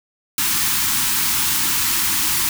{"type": "band-stop noise", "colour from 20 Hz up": "white", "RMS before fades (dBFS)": -19, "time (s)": [0.38, 2.49], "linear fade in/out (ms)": 2, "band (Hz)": [360, 830], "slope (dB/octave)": 96, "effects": []}